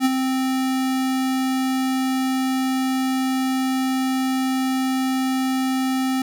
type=tone with ADSR envelope; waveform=square; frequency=261.6 Hz; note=C4; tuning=in tune; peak=-14 dBFS; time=0-6.22 s; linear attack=52 ms; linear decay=30 ms; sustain=-6 dB; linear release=3 ms; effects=none